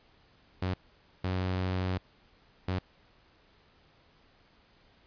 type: tone bursts at uneven times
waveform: sawtooth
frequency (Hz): 92.5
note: F#2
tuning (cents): 0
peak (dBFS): -25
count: 3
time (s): 0.62-0.74 / 1.24-1.98 / 2.68-2.79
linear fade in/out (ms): 5
effects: pink hiss -63 dBFS RMS until 5.06 s + resampled to 11025 Hz